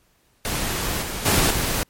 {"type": "noise with level steps", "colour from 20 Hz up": "pink", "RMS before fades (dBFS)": [-25, -29, -18, -23], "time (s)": [0.45, 1.83], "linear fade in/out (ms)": 0, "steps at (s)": [1.02, 1.25, 1.5], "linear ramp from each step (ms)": 10, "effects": ["pink hiss -62 dBFS RMS until 1.89 s", "MP3 64 kbps"]}